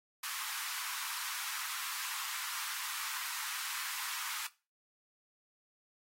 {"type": "high-pass noise", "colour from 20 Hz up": "pink", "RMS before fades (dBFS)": -40, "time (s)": [0.23, 4.47], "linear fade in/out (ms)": 5, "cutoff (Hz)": 960, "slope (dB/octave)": 48, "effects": ["noise-tail reverb RT60 0.3 s tail -18 dB re dry", "AAC 48 kbps"]}